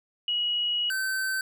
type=tone pair in turn; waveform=sine / square; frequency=2908 / 1540.5 Hz; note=F#7 / G6; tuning=-31 / -31 cents; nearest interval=major seventh; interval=1100 cents; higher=first; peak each=-24 / -27 dBFS; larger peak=first; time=0.28-0.9 / 0.9-1.41 s; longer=first; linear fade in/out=2 ms; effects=none